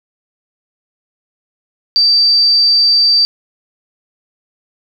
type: tone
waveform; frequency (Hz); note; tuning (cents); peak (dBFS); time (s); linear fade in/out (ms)
sine; 4654; D8; -17; -7; 1.96-3.25; 0
effects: 7-bit